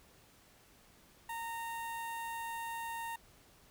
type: tone with notch filter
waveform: sawtooth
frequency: 922 Hz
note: A#5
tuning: 19 cents flat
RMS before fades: -41 dBFS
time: 1.29-3.16 s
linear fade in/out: 5 ms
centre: 5100 Hz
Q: 0.88
effects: pink hiss -63 dBFS RMS until 3.7 s